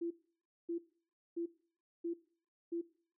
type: tone bursts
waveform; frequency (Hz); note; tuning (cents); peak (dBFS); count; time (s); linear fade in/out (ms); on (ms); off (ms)
sine; 339.1; E4; +49; -35; 5; 0.01-2.815; 10; 97; 580
effects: noise-tail reverb RT60 0.5 s tail -19 dB re dry